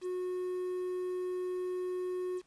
triangle tone with quantisation, 364.5 Hz, F#4, 26 cents flat, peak -31 dBFS, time 0.01-2.42 s, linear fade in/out 50 ms, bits 9, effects pink hiss -70 dBFS RMS until 2.46 s + resampled to 22050 Hz

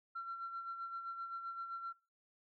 sine tone with tremolo, 1360 Hz, F6, 46 cents flat, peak -38 dBFS, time 0.15-1.93 s, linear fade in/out 10 ms, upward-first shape sine, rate 7.7 Hz, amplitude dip 55%, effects noise-tail reverb RT60 0.4 s tail -26 dB re dry + tanh soft clip ceiling -36 dBFS

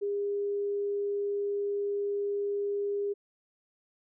sine tone, 405.2 Hz, G#4, 43 cents flat, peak -28 dBFS, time 0.01-3.14 s, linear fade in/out 20 ms, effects none

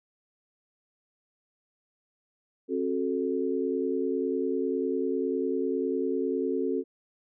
sine chord, F# diminished, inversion second, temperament equal with one note detuned, 268.1 / 370 / 440 Hz, C4 / F#4 / A4, +42 / 0 / 0 cents, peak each -30 dBFS, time 2.68-6.84 s, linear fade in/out 50 ms, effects none

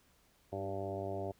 harmonic tone with a mistuned harmonic, 97.7 Hz, G2, 5 cents flat, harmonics 1 / 2 / 3 / 4 / 5 / 6 / 7 / 8 / 9, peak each -43 / -49 / -47 / -42 / -49 / -43 / -43 / -53 / -54 dBFS, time 0.52-1.32 s, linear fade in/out 10 ms, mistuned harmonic 3, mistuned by +22 cents, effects pink hiss -69 dBFS RMS until 1.39 s

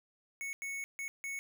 square tone bursts at uneven times, 2211 Hz, C#7, 5 cents flat, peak -38 dBFS, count 4, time 0.41-0.53 / 0.62-0.84 / 0.99-1.08 / 1.24-1.39 s, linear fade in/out 0 ms, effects none

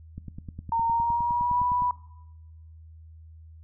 click train, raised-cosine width 5 ms, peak -25 dBFS, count 17, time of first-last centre 0.18-1.821 s, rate 9.75 Hz
sine tone with pitch glide, 918 to 983.9 Hz, A#5 to B5, -27 to -7 cents, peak -22 dBFS, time 0.72-1.91 s, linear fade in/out 2 ms, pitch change +120 cents, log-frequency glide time 0.84-1.63 s
effects noise-tail reverb RT60 1.0 s tail -19 dB re dry + added 80 Hz sine -45 dBFS peak until 3.63 s

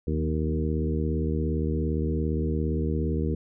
harmonic tone with a mistuned harmonic, 77.4 Hz, D#2, 9 cents flat, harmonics 1 / 2 / 3 / 4 / 5 / 6, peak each -27 / -30 / -32 / -33 / -34 / -35 dBFS, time 0.07-3.35 s, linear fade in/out 5 ms, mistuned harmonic 2, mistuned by +35 cents, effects none

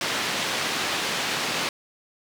white band-pass noise, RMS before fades -27 dBFS, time 0.01-1.69 s, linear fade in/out 2 ms, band 140 to 3900 Hz, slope 12 dB/octave, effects none

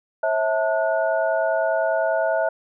sine tone cluster, 540 / 650 / 885 / 1454 Hz, C#5 / E5 / A5 / F#6, -45 / -24 / +10 / -31 cents, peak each -26 / -20 / -28 / -28 dBFS, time 0.23-2.49 s, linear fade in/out 5 ms, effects none

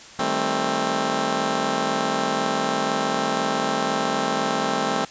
10% pulse chord, A half-diminished seventh, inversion second, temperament just, 158.4 / 198 / 220 / 264 Hz, Eb3 / G3 / A3 / C4, +31 / +18 / 0 / +16 cents, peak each -23 / -21 / -18 / -18 dBFS, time 0.19-5.05 s, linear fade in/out 2 ms, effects white hiss -43 dBFS RMS until 5.1 s + resampled to 16000 Hz

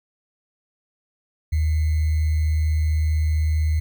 sine tone with sample-and-hold, 77.78 Hz, D#2, in tune, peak -17 dBFS, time 1.52-3.8 s, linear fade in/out 10 ms, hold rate 2100 Hz, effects none

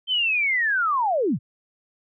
sine linear sweep, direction down, 3136 to 88.9 Hz, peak -19 dBFS, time 0.07-1.39 s, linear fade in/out 50 ms, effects none

